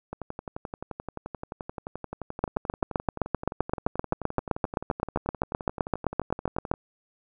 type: two click trains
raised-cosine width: 1 ms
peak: -20 / -9 dBFS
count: 77 / 34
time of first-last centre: 0.13-6.739 / 2.44-6.715 s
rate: 11.5 / 7.72 Hz
effects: none